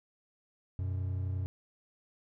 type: tone pair together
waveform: triangle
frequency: 92.23 / 123.47 Hz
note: F#2 / B2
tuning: -5 / 0 cents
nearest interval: perfect fourth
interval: 505 cents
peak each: -30 / -38 dBFS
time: 0.79-1.46 s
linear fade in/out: 0 ms
effects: none